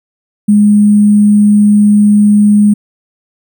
sine tone with sample-and-hold, 207.7 Hz, G#3, in tune, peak -3 dBFS, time 0.48-2.74 s, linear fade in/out 10 ms, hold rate 8820 Hz, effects none

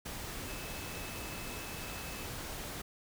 sine tone in noise, 2600 Hz, E7, 24 cents flat, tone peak -50 dBFS, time 0.47-2.26 s, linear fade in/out 10 ms, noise pink, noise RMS -42 dBFS, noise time 0.05-2.82 s, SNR -11 dB, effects none

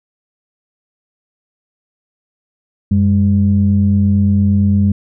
sine tone pair together, 93.3 / 202 Hz, F#2 / G#3, +15 / -48 cents, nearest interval octave + minor second, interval 1337 cents, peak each -11 dBFS, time 2.91-4.92 s, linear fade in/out 5 ms, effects tanh soft clip ceiling -2 dBFS

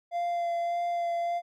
triangle tone with vibrato, 690 Hz, F5, 21 cents flat, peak -25 dBFS, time 0.11-1.42 s, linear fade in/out 50 ms, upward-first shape sine, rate 1.7 Hz, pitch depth 13 cents each way, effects none

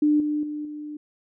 sine tone with level steps, 298.9 Hz, D4, 31 cents sharp, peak -16 / -22 / -28 / -32 dBFS, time 0.02-0.97 s, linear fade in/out 5 ms, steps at 0.2 / 0.43 / 0.65 s, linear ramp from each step 2 ms, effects none

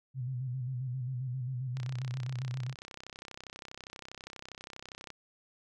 sine tone with vibrato, 127.3 Hz, C3, 47 cents flat, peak -33 dBFS, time 0.14-2.75 s, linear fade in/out 50 ms, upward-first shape square, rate 7.5 Hz, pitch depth 62 cents each way
click train, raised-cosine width 0.2 ms, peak -27 dBFS, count 109, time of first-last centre 1.77-5.103 s, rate 32.4 Hz
effects none

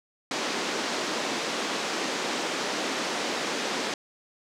pink band-pass noise, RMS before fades -30 dBFS, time 0.31-3.94 s, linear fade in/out 2 ms, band 240 to 6700 Hz, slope 24 dB/octave, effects none

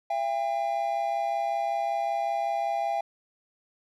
triangle tone pair together, 676.7 / 802 Hz, E5 / G5, +45 / +39 cents, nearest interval minor third, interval 294 cents, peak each -27 / -26 dBFS, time 0.1-3.01 s, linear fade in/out 5 ms, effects none

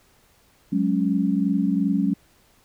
sine chord, F# suspended second, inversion none, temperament equal, 185 / 207.7 / 277.2 Hz, F#3 / G#3 / C#4, 0 / 0 / 0 cents, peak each -23 dBFS, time 0.72-2.14 s, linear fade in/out 10 ms, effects pink hiss -59 dBFS RMS until 2.64 s

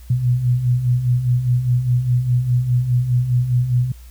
sine beating tone pair, 120 / 124.9 Hz, B2 / B2, -49 / +20 cents, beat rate 4.9 Hz, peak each -22 / -15 dBFS, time 0.1-3.92 s, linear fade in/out 5 ms, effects added 60 Hz sine -37 dBFS peak until 4.1 s + white hiss -51 dBFS RMS until 4.1 s

